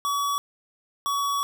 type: tone pair in turn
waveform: square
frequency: 1135 / 1128.7 Hz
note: C#6 / C#6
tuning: +41 / +31 cents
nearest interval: unison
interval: 10 cents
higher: first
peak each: -24 dBFS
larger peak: neither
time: 0.05-0.38 / 1.06-1.43 s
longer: second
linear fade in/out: 0 ms
effects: none